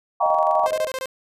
sine chord, G half-diminished seventh, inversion third, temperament just, 705.6 / 784 / 940.8 / 1128.9 Hz, F5 / G5 / Bb5 / Db6, +18 / 0 / +16 / +31 cents, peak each -23 dBFS, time 0.2-0.67 s, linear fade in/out 10 ms
sine tone with tremolo, 625 Hz, D#5, 8 cents sharp, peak -19 dBFS, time 0.22-0.88 s, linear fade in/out 10 ms, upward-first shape square, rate 12 Hz, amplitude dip 50%
sawtooth tone bursts, 523.3 Hz, C5, in tune, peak -22 dBFS, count 6, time 0.66-1.057 s, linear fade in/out 0 ms, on 47 ms, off 23 ms
effects resampled to 32000 Hz

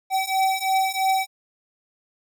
square beating tone pair, 764 / 767 Hz, G5 / G5, -45 / -38 cents, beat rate 3 Hz, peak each -24 / -23 dBFS, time 0.1-1.27 s, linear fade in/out 50 ms, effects none

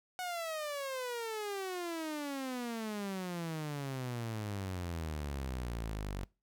sawtooth exponential sweep, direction down, 740 to 46.25 Hz, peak -33 dBFS, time 0.19-6.24 s, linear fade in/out 0 ms, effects noise-tail reverb RT60 0.3 s tail -23 dB re dry

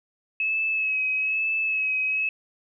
sine tone with vibrato, 2579 Hz, E7, 39 cents flat, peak -22 dBFS, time 0.4-2.29 s, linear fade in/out 2 ms, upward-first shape sine, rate 1.1 Hz, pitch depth 30 cents each way, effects none

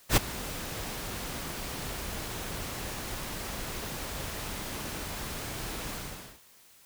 pink noise with ADSR envelope, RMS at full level -20 dBFS, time 0.09-6.41 s, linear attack 77 ms, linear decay 16 ms, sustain -17 dB, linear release 480 ms, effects white hiss -58 dBFS RMS until 6.85 s

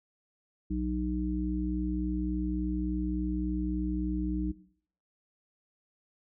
harmonic tone, 61.74 Hz, B1, in tune, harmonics 1 / 3 / 5, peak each -33 / -33 / -33 dBFS, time 0.7-4.52 s, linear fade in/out 10 ms, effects noise-tail reverb RT60 0.6 s tail -18 dB re dry

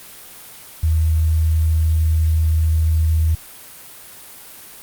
sine tone, 79.7 Hz, D#2, 42 cents sharp, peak -13 dBFS, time 0.83-3.35 s, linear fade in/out 5 ms, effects white hiss -39 dBFS RMS until 4.82 s + Opus 32 kbps

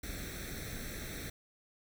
pink noise with comb filter, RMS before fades -42 dBFS, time 0.03-1.3 s, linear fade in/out 5 ms, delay 0.51 ms, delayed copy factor +0.8, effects none

